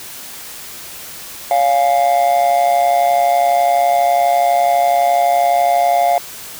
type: tone with amplitude modulation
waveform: triangle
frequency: 700 Hz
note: F5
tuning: 4 cents sharp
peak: -5 dBFS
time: 1.51-6.18 s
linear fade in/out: 2 ms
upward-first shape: sine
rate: 132 Hz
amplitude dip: 80%
effects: white hiss -32 dBFS RMS until 6.59 s